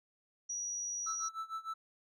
sine tone, 5800 Hz, F#8, 35 cents flat, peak -36 dBFS, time 0.49-1.29 s, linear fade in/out 10 ms
triangle tone with tremolo, 1318.5 Hz, E6, in tune, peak -34 dBFS, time 1.06-1.74 s, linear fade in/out 10 ms, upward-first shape sine, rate 6.6 Hz, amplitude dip 90%
effects none

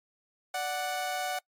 sawtooth tone pair together, 587.7 / 740 Hz, D5 / F#5, +1 / 0 cents, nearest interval major third, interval 399 cents, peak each -34 / -27 dBFS, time 0.54-1.39 s, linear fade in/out 5 ms, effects noise-tail reverb RT60 0.1 s tail -25 dB re dry + MP3 64 kbps

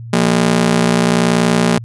sawtooth ring-modulated tone, 202.8 Hz, G#3, 41 cents flat, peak -4 dBFS, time 0.13-1.78 s, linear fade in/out 2 ms, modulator 30.5 Hz, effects added 116 Hz sine -27 dBFS peak until 1.84 s + resampled to 24000 Hz

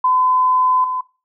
sine tone with level steps, 1016 Hz, B5, 49 cents sharp, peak -12 / -19 dBFS, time 0.04-1.01 s, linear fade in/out 5 ms, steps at 0.84 s, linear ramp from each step 2 ms, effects noise-tail reverb RT60 0.3 s tail -19 dB re dry

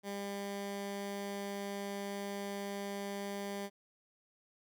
15% pulse tone, 200.1 Hz, G3, 36 cents sharp, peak -32 dBFS, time 0.03-3.7 s, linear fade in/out 50 ms, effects none

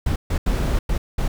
brown noise bursts at uneven times, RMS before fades -20 dBFS, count 5, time 0.06-0.16 / 0.3-0.38 / 0.46-0.79 / 0.89-0.98 / 1.18-1.28 s, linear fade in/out 5 ms, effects none

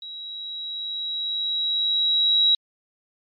sine tone with level ramp, 3866 Hz, B7, 38 cents flat, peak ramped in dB -34 to -14 dBFS, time 0.02-2.55 s, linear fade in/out 2 ms, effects MP3 48 kbps

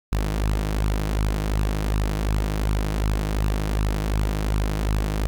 sawtooth tone with flanger, 51.9 Hz, G#1, in tune, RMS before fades -23 dBFS, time 0.12-5.27 s, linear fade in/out 0 ms, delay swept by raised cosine 0.73 to 6.53 ms, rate 2.7 Hz, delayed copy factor +0.55, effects none

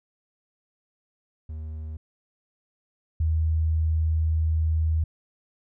triangle / sine tone pair in turn, 78 / 79.64 Hz, D#2 / D#2, +5 / +41 cents, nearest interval unison, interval 36 cents, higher second, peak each -30 / -20 dBFS, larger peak second, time 1.49-1.97 / 3.2-5.04 s, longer second, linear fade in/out 5 ms, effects none

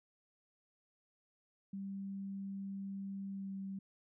sine tone with pitch glide, 196 to 194.08 Hz, G3 to G3, 0 to -17 cents, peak -40 dBFS, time 1.73-3.79 s, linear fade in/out 5 ms, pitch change -17 cents, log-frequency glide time 3.31-3.53 s, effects none

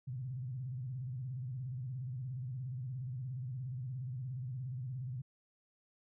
sine tone with vibrato, 127.3 Hz, C3, 47 cents flat, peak -38 dBFS, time 0.07-5.22 s, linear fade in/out 10 ms, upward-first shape square, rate 17 Hz, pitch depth 110 cents each way, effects none

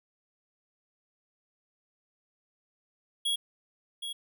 square tone with echo, 3322 Hz, G#7, in tune, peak -27 dBFS, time 3.25-3.36 s, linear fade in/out 10 ms, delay 770 ms, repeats 1, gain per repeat -8 dB, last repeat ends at 4.13 s, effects none

